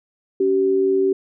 sine tone pair together, 280 / 384.2 Hz, C#4 / G4, +18 / -35 cents, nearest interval perfect fourth, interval 547 cents, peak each -24 / -15 dBFS, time 0.4-1.13 s, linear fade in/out 5 ms, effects none

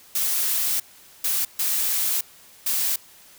blue noise bursts at uneven times, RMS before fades -23 dBFS, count 4, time 0.15-0.8 / 1.24-1.45 / 1.59-2.21 / 2.66-2.96 s, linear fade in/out 5 ms, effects white hiss -50 dBFS RMS until 3.38 s

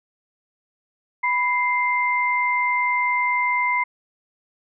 sine tone pair together, 987.8 / 2090 Hz, B5 / C7, 0 / -2 cents, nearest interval octave + minor second, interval 1298 cents, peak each -21 dBFS, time 1.23-3.84 s, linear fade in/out 10 ms, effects none

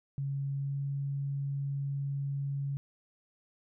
sine tone with pitch glide, 138.7 to 139.58 Hz, C#3 to C#3, +1 to +12 cents, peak -31 dBFS, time 0.18-2.77 s, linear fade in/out 0 ms, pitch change +11 cents, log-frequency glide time 0.55-0.77 s, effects none

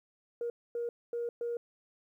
sine tone bursts at uneven times, 473 Hz, A#4, 25 cents sharp, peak -31 dBFS, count 4, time 0.41-0.5 / 0.75-0.89 / 1.13-1.29 / 1.41-1.57 s, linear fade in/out 2 ms, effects tanh soft clip ceiling -28 dBFS + 12-bit

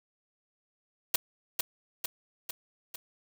white noise with echo, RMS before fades -24 dBFS, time 1.14-1.16 s, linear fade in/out 5 ms, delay 450 ms, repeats 4, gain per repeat -4 dB, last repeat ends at 2.96 s, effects none

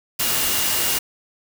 sine tone in noise, 2838 Hz, F7, 27 cents sharp, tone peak -31 dBFS, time 0.19-0.99 s, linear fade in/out 10 ms, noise white, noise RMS -21 dBFS, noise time 0.19-0.99 s, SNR -13 dB, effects none

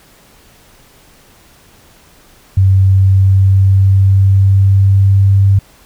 sine tone with pitch glide, 95.8 to 98.21 Hz, G2 to G2, -39 to +4 cents, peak -5 dBFS, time 2.57-5.59 s, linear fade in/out 5 ms, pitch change +43 cents, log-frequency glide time 2.76-5.44 s, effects pink hiss -45 dBFS RMS until 5.85 s

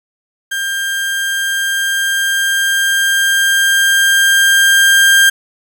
35% pulse tone with level ramp, 1595 Hz, G6, 30 cents sharp, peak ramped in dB -15 to -4 dBFS, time 0.51-5.3 s, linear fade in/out 10 ms, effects 7-bit

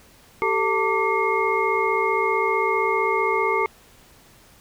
sine tone cluster, 389.6 / 445 / 901 / 1166 / 2146 Hz, G4 / A4 / A5 / D6 / C7, -11 / +20 / +41 / -13 / +43 cents, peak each -25 dBFS, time 0.42-3.66 s, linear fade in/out 0 ms, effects pink hiss -52 dBFS RMS until 4.6 s

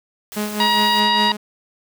white noise, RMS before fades -34 dBFS, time 0.32-1 s, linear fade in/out 0 ms
sawtooth tone with tremolo, 210 Hz, G#3, 19 cents sharp, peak -16 dBFS, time 0.36-1.37 s, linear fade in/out 10 ms, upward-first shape sine, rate 4.9 Hz, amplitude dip 60%
harmonic tone, 952 Hz, A#5, 36 cents sharp, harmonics 1 / 2 / 3 / 4 / 5, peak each -17 / -23 / -23 / -21 / -25 dBFS, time 0.6-1.32 s, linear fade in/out 2 ms
effects none

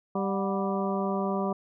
harmonic tone with a mistuned harmonic, 196 Hz, G3, in tune, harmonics 1 / 2 / 3 / 4 / 5 / 6, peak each -29 / -32 / -34 / -35 / -36 / -37 dBFS, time 0.15-1.53 s, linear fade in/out 5 ms, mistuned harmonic 4, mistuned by -100 cents, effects none

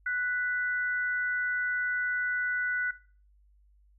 sine tone pair together, 1480 / 1983 Hz, F#6 / B6, 0 / +7 cents, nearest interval perfect fourth, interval 507 cents, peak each -28 / -36 dBFS, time 0.06-2.91 s, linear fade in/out 5 ms, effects noise-tail reverb RT60 0.4 s tail -17 dB re dry + added 50 Hz sine -59 dBFS peak until 3.98 s

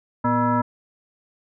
sine tone with frequency modulation, 605 Hz, D#5, 49 cents flat, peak -17 dBFS, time 0.24-0.62 s, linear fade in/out 10 ms, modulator 360 Hz, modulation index 1.9, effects none

